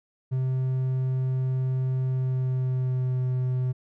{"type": "tone with pitch glide", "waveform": "triangle", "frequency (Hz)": [129.9, 127.45], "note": ["C3", "C3"], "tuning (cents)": [-12, -45], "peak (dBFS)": -21, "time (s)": [0.31, 3.73], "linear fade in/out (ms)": 20, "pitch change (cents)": -33, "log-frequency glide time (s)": [2.06, 3.24], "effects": []}